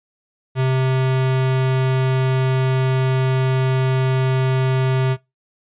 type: tone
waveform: square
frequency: 130.81 Hz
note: C3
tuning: in tune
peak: -16 dBFS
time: 0.55-5.17 s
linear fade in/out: 50 ms
effects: noise-tail reverb RT60 0.2 s tail -20 dB re dry + resampled to 8000 Hz